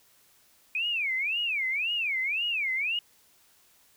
sine tone with vibrato, 2428 Hz, D#7, 43 cents flat, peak -26 dBFS, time 0.75-2.99 s, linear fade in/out 2 ms, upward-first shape sine, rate 1.9 Hz, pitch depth 300 cents each way, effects white hiss -62 dBFS RMS until 3.96 s

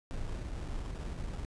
brown noise with sample-and-hold, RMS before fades -38 dBFS, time 0.11-1.45 s, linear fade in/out 0 ms, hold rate 2100 Hz, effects resampled to 22050 Hz

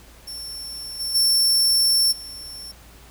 sawtooth tone with level steps, 5420 Hz, E8, 47 cents sharp, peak -29 / -22 / -13 / -32 dBFS, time 0.27-2.72 s, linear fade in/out 10 ms, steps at 0.99 / 1.14 / 2.11 s, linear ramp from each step 20 ms, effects added 57 Hz sine -47 dBFS peak until 3.1 s + pink hiss -49 dBFS RMS until 3.1 s

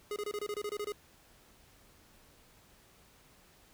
square tone bursts, 415.3 Hz, G#4, in tune, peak -35 dBFS, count 11, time 0.11-0.921 s, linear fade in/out 2 ms, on 51 ms, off 25 ms, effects pink hiss -62 dBFS RMS until 3.73 s

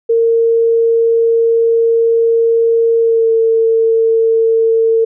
sine tone with pitch glide, 459 to 451.9 Hz, A#4 to A4, -27 to +46 cents, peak -8 dBFS, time 0.09-5.05 s, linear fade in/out 10 ms, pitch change -27 cents, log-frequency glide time 2.99-3.31 s, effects none

